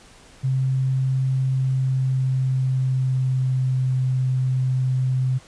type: tone with pitch glide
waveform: sine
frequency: 131.7 to 129.21 Hz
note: C3 to C3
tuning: +12 to -21 cents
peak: -18 dBFS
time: 0.43-5.39 s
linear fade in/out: 20 ms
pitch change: -33 cents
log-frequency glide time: 1.46-3.96 s
effects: pink hiss -49 dBFS RMS until 5.47 s + resampled to 22050 Hz